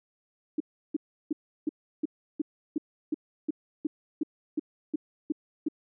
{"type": "tone bursts", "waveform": "sine", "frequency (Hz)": 305, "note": "D#4", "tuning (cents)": -34, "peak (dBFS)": -24, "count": 15, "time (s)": [0.58, 5.685], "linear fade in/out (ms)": 5, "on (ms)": 23, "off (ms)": 340, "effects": []}